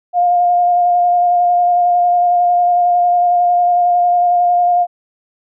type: tone with vibrato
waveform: sine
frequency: 707 Hz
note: F5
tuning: 21 cents sharp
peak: -9 dBFS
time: 0.13-4.87 s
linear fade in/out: 50 ms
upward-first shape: square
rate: 11 Hz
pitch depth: 12 cents each way
effects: none